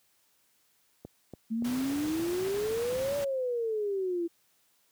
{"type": "click train", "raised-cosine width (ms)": 2, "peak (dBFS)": -28, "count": 6, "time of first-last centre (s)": [1.05, 2.483], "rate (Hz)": 3.49}
{"type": "exponential two-way sweep", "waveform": "sine", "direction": "up then down", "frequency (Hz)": [220, 577, 333.1], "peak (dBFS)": -28, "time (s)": [1.5, 4.28], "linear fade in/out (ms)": 20, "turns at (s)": 3.17}
{"type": "noise", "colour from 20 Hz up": "pink", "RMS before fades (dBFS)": -40, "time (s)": [1.64, 3.25], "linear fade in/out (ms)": 10}
{"effects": ["white hiss -69 dBFS RMS until 4.91 s", "high-pass 80 Hz 12 dB/octave"]}